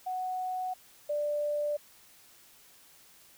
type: tone pair in turn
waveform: sine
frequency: 740 / 589.8 Hz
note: F#5 / D5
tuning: 0 / +7 cents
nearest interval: major third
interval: 393 cents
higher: first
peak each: -31 / -28 dBFS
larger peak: second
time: 0.06-0.74 / 1.09-1.77 s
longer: neither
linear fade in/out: 10 ms
effects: white hiss -58 dBFS RMS until 3.37 s